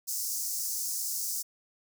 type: high-pass noise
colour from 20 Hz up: pink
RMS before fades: -33 dBFS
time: 0.07-1.43 s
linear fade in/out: 20 ms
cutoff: 5200 Hz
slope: 48 dB/octave
effects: none